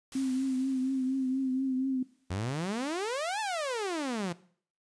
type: noise with exponential decay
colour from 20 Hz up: white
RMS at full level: -44 dBFS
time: 0.12-2.7 s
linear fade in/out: 1 ms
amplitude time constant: 560 ms
type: tone with vibrato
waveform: sine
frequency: 262.4 Hz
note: C4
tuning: 5 cents sharp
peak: -27 dBFS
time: 0.15-2.03 s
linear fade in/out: 5 ms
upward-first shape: triangle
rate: 4.2 Hz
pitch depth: 49 cents each way
type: exponential two-way sweep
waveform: sawtooth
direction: up then down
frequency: 85.8 to 897 to 166.3 Hz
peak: -27 dBFS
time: 2.3-4.33 s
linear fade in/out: 10 ms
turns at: 3.4 s
effects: noise-tail reverb RT60 0.5 s tail -18 dB re dry + resampled to 22050 Hz